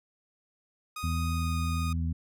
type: tone with pitch glide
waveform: sawtooth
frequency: 1244.5 to 1236.6 Hz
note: D#6 to D#6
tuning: 0 to -11 cents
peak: -32 dBFS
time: 0.96-1.93 s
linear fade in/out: 5 ms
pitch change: -11 cents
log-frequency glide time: 1.29-1.53 s
type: harmonic tone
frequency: 82.41 Hz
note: E2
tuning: in tune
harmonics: 1 / 2 / 3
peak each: -28 / -34 / -38 dBFS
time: 1.03-2.13 s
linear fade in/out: 10 ms
effects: none